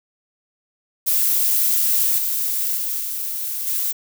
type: noise with level steps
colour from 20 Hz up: violet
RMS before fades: -18 / -22 / -24 / -26 / -22 dBFS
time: 1.06-3.93 s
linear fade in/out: 20 ms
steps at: 2.18 / 2.77 / 3 / 3.67 s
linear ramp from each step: 2 ms
effects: none